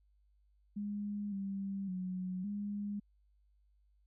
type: tone with pitch steps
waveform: sine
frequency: 205.5 / 196.3 / 184.1 / 204.5 Hz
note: G#3 / G3 / F#3 / G#3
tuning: -18 / +3 / -8 / -26 cents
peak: -36 dBFS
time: 0.76-3 s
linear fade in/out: 10 ms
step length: 560 ms
effects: added 50 Hz sine -67 dBFS peak until 4.06 s